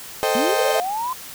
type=chord; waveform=35% pulse; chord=A half-diminished seventh; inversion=none; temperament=equal with one note detuned; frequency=443.3 / 523.3 / 622.3 / 784 Hz; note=A4 / C5 / Eb5 / G5; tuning=+13 / 0 / 0 / 0 cents; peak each=-22 dBFS; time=0.23-0.8 s; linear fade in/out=0 ms
type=linear sweep; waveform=sine; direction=up; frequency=215.7 to 1045 Hz; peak=-22 dBFS; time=0.35-1.13 s; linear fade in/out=2 ms
effects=white hiss -37 dBFS RMS until 1.34 s